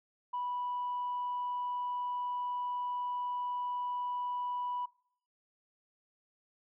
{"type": "tone", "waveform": "sine", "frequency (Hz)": 984, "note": "B5", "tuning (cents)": -7, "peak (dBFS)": -32, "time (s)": [0.33, 4.86], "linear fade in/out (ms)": 10, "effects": ["noise-tail reverb RT60 0.6 s tail -22 dB re dry", "tanh soft clip ceiling -29 dBFS"]}